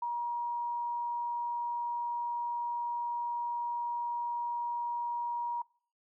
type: tone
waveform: sine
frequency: 952 Hz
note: A#5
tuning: 36 cents sharp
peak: -31 dBFS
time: 0.02-5.62 s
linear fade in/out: 5 ms
effects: noise-tail reverb RT60 0.5 s tail -24 dB re dry